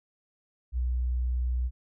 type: tone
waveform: sine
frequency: 61.74 Hz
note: B1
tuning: in tune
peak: -25 dBFS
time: 0.72-1.71 s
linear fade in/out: 50 ms
effects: none